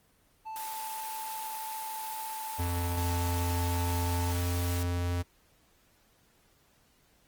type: tone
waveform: triangle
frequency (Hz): 880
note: A5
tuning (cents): 0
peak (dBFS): -35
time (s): 0.45-4.33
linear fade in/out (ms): 20
type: high-pass noise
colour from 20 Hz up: white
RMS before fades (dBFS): -41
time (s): 0.56-4.83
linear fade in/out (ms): 0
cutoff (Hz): 480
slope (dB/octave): 12
type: tone with pitch glide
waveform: square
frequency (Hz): 87.31 to 87.87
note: F2 to F2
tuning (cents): 0 to +11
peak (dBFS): -29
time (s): 2.58-5.23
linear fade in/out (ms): 20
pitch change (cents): +11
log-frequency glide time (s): 4.24-4.47
effects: pink hiss -66 dBFS RMS until 7.27 s + Opus 24 kbps